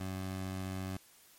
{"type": "tone", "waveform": "20% pulse", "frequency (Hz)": 94.4, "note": "F#2", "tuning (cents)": 35, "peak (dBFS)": -32, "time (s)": [0, 0.97], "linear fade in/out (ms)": 5, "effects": ["white hiss -61 dBFS RMS until 1.38 s", "MP3 64 kbps"]}